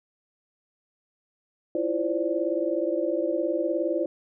sine tone cluster, 328 / 347.4 / 525 / 582 Hz, E4 / F4 / C5 / D5, -9 / -9 / +6 / -16 cents, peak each -29 dBFS, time 1.75-4.06 s, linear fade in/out 2 ms, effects none

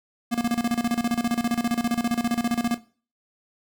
square tone with tremolo, 236.4 Hz, A#3, 24 cents sharp, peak -21 dBFS, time 0.31-2.78 s, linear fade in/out 20 ms, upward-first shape square, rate 15 Hz, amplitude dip 80%, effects noise-tail reverb RT60 0.4 s tail -18 dB re dry

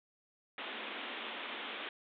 white band-pass noise, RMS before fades -43 dBFS, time 0.58-1.89 s, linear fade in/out 2 ms, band 210 to 3600 Hz, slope 96 dB/octave, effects none

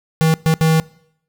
square tone bursts at uneven times, 160 Hz, D#3, 49 cents sharp, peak -12 dBFS, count 3, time 0.21-0.34 / 0.46-0.54 / 0.61-0.8 s, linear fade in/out 0 ms, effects noise-tail reverb RT60 0.7 s tail -22 dB re dry

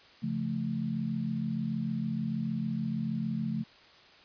sine chord, Db augmented, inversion none, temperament equal with one note detuned, 138.59 / 173.41 / 220 Hz, Db3 / F3 / A3, 0 / -12 / 0 cents, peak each -36 / -35 / -32 dBFS, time 0.22-3.64 s, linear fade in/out 20 ms, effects white hiss -56 dBFS RMS until 4.24 s + resampled to 11025 Hz

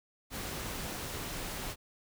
pink noise, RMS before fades -39 dBFS, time 0.3-1.76 s, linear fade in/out 50 ms, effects none

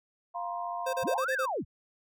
sine chord, F suspended fourth, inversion none, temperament equal with one note detuned, 698.5 / 951.9 / 1046.5 Hz, F5 / Bb5 / C6, 0 / +36 / 0 cents, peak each -35 / -38 / -38 dBFS, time 0.34-1.2 s, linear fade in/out 20 ms
square tone bursts, 523.3 Hz, C5, in tune, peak -30 dBFS, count 6, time 0.86-1.459 s, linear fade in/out 10 ms, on 74 ms, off 31 ms
sine linear two-way sweep, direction up then down, 42 to 1793 to 42 Hz, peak -29 dBFS, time 1.02-1.65 s, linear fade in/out 50 ms, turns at 1.33 s
effects none

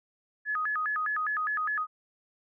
sine tone with vibrato, 1460 Hz, F#6, 24 cents flat, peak -27 dBFS, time 0.45-1.87 s, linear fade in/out 50 ms, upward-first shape square, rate 4.9 Hz, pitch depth 270 cents each way, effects none

